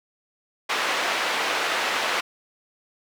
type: band-pass noise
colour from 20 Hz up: white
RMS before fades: -25 dBFS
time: 0.69-2.21 s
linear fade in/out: 10 ms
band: 450 to 2500 Hz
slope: 12 dB/octave
effects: none

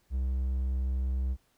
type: tone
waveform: triangle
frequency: 64.7 Hz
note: C2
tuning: 19 cents flat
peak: -25 dBFS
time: 0.1-1.37 s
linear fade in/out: 50 ms
effects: pink hiss -70 dBFS RMS until 1.57 s

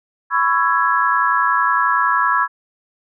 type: chord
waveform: sine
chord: C# minor seventh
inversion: third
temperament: just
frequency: 997.9 / 1108.7 / 1330.5 / 1663.1 Hz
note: B5 / C#6 / E6 / G#6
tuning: +18 / 0 / +16 / +2 cents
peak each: -19 dBFS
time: 0.3-2.48 s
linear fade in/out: 50 ms
effects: none

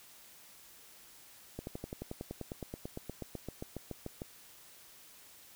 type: slowing click train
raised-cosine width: 2 ms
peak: -26 dBFS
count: 24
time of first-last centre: 1.59-4.219 s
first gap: 81 ms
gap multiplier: 1.03
effects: white hiss -57 dBFS RMS until 5.55 s

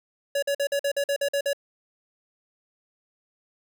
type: tone bursts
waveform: square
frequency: 564 Hz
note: C#5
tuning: 30 cents sharp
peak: -23 dBFS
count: 10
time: 0.35-1.532 s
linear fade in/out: 5 ms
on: 75 ms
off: 48 ms
effects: none

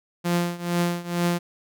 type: tone with tremolo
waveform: sawtooth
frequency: 173.7 Hz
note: F3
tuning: 9 cents flat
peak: -15 dBFS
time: 0.24-1.39 s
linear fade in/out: 20 ms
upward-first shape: triangle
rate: 2.2 Hz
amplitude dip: 90%
effects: none

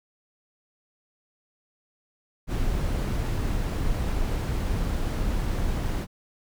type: noise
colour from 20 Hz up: brown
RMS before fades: -26 dBFS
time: 2.47-6.07 s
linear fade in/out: 50 ms
effects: none

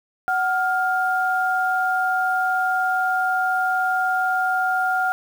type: tone pair together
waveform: sine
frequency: 746 / 1406.8 Hz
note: F#5 / F6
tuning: +14 / +12 cents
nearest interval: major seventh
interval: 1098 cents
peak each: -21 dBFS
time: 0.28-5.12 s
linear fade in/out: 0 ms
effects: 7-bit

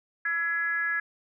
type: tone with frequency modulation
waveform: sine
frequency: 1681 Hz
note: G#6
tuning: 20 cents sharp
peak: -25 dBFS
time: 0.25-1 s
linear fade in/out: 5 ms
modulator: 349 Hz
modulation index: 0.59
effects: none

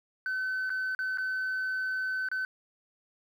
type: tone with dropouts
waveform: sine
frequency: 1521 Hz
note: F#6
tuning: 47 cents sharp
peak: -27 dBFS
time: 0.26-2.45 s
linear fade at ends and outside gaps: 1 ms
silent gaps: 0.695-0.702 / 0.949-0.99 / 1.174-1.183 / 2.287-2.315 s
effects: tanh soft clip ceiling -27 dBFS + 10-bit

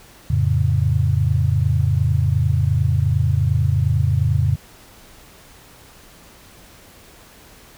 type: chord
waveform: sine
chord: F augmented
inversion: none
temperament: equal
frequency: 87.31 / 110 / 138.59 Hz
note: F2 / A2 / C#3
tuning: 0 / 0 / 0 cents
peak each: -19 dBFS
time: 0.3-4.56 s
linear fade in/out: 5 ms
effects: pink hiss -46 dBFS RMS until 7.77 s

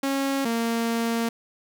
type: tone pair in turn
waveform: sawtooth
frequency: 273.6 / 230.7 Hz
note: C#4 / A#3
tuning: -23 / -18 cents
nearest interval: minor third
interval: 295 cents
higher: first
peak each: -19 / -19 dBFS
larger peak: neither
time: 0.03-0.45 / 0.45-1.29 s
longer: second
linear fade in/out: 5 ms
effects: none

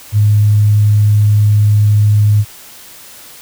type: tone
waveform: sine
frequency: 104.7 Hz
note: G#2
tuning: 15 cents sharp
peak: -6 dBFS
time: 0.12-2.45 s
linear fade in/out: 50 ms
effects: white hiss -36 dBFS RMS until 3.41 s

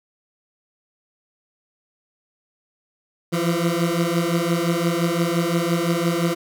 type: beating tone pair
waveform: 20% pulse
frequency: 167.1 / 172.9 Hz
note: E3 / F3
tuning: +24 / -17 cents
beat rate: 5.8 Hz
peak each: -17 dBFS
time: 3.32-6.35 s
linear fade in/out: 20 ms
effects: none

